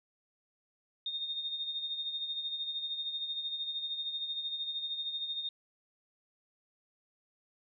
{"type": "tone with tremolo", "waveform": "sine", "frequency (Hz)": 3675, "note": "A#7", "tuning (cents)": -25, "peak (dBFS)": -32, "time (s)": [1.06, 5.49], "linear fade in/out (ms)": 2, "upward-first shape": "sine", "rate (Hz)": 13, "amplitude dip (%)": 55, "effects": []}